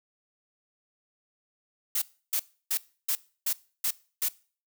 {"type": "noise bursts", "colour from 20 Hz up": "blue", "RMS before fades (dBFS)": -27, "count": 7, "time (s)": [1.95, 4.286], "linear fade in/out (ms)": 5, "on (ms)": 68, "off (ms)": 310, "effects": ["noise-tail reverb RT60 0.4 s tail -21 dB re dry"]}